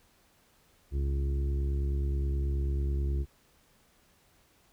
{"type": "harmonic tone with a mistuned harmonic", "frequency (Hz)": 69.3, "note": "C#2", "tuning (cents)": 0, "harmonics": [1, 2, 3, 4, 5, 6], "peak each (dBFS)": [-27, -38, -48, -49, -42, -50], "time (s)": [0.91, 3.26], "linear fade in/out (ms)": 50, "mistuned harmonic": 1, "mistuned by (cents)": -25, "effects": ["pink hiss -65 dBFS RMS until 4.72 s"]}